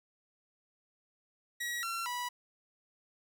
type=tone with pitch steps; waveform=sawtooth; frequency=1914 / 1361 / 979 Hz; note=A#6 / F6 / B5; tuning=+45 / -45 / -15 cents; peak=-31 dBFS; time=1.6-2.29 s; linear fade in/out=10 ms; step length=230 ms; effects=none